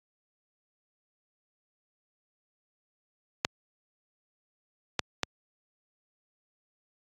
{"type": "clicks", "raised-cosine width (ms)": 0.2, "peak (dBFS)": [-6, -7, -8], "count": 3, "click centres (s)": [3.449, 4.993, 5.233], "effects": ["high-pass 80 Hz 12 dB/octave", "AAC 64 kbps"]}